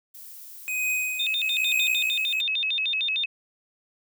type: noise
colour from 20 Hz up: violet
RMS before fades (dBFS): -43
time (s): 0.14-2.35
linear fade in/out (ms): 10
type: tone with tremolo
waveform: square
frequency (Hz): 2507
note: D#7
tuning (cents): +12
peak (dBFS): -23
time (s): 0.68-2.41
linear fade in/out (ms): 0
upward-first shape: triangle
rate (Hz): 1.1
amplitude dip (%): 90
type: tone with vibrato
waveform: sine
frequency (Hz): 3053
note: G7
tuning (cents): -46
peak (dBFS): -23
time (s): 1.19-3.26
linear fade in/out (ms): 10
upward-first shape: square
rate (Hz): 6.6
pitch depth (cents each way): 300
effects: none